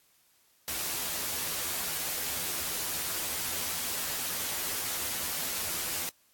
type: noise with comb filter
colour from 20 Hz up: white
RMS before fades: -33 dBFS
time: 0.68-6.09 s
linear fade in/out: 0 ms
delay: 12 ms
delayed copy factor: +0.6
effects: white hiss -66 dBFS RMS until 6.33 s + AAC 64 kbps